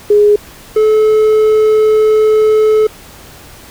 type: tone pair in turn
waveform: sine / triangle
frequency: 415.3 / 432 Hz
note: G#4 / A4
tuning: 0 / -32 cents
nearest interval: minor second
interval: 68 cents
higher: second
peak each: -4 dBFS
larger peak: neither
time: 0.1-0.36 / 0.76-2.87 s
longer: second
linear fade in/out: 5 ms
effects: pink hiss -36 dBFS RMS until 3.7 s